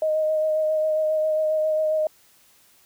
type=tone with vibrato; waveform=sine; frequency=622.3 Hz; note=D#5; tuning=in tune; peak=-19 dBFS; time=0.02-2.07 s; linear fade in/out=2 ms; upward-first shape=sine; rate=7.4 Hz; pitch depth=17 cents each way; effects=white hiss -57 dBFS RMS until 2.85 s